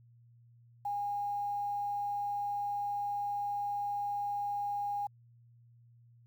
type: tone with quantisation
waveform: sine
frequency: 815 Hz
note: G#5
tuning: 33 cents flat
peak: -32 dBFS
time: 0.85-5.07 s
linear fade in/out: 5 ms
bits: 10
effects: added 118 Hz sine -58 dBFS peak until 6.26 s